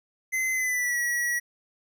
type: tone with pitch glide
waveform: square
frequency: 2052 to 1925.7 Hz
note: C7 to B6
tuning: -34 to -44 cents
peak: -25 dBFS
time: 0.32-1.4 s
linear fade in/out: 20 ms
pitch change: -110 cents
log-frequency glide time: 0.53-0.98 s
effects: none